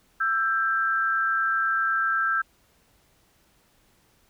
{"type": "tone pair together", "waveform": "sine", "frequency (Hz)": [1332, 1584], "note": ["E6", "G6"], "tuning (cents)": [18, 18], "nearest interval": "minor third", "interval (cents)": 300, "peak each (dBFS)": -24, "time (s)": [0.2, 2.42], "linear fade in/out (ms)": 10, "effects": ["pink hiss -63 dBFS RMS until 4.29 s"]}